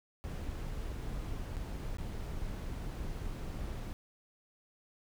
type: noise with dropouts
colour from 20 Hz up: brown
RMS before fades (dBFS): -39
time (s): 0.24-3.93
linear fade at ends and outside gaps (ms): 0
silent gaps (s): 1.561-1.568 / 1.97-1.984
effects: none